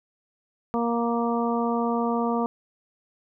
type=harmonic tone; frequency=234.5 Hz; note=A#3; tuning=11 cents sharp; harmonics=1 / 2 / 3 / 4 / 5; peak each=-25 / -28 / -30 / -31 / -32 dBFS; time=0.74-2.46 s; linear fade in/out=0 ms; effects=none